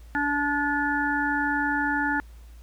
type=harmonic tone; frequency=289.2 Hz; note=D4; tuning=27 cents flat; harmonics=1 / 3 / 5 / 6; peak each=-28 / -28 / -28 / -28 dBFS; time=0.15-2.2 s; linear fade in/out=0 ms; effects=added 57 Hz sine -43 dBFS peak until 2.62 s + pink hiss -59 dBFS RMS until 2.62 s